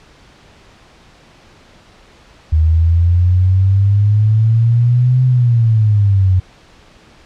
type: exponential two-way sweep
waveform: sine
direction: up then down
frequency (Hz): 77.78 to 128.8 to 91.1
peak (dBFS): -8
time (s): 2.52-6.4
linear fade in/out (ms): 10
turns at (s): 5.24
effects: pink hiss -45 dBFS RMS until 7.25 s + low-pass 5000 Hz 12 dB/octave